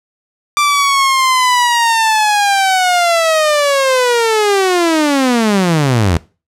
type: linear sweep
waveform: sawtooth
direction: down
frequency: 1180 to 77.78 Hz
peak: -6 dBFS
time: 0.57-6.17 s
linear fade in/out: 0 ms
effects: noise-tail reverb RT60 0.3 s tail -20 dB re dry + low-pass 10000 Hz 12 dB/octave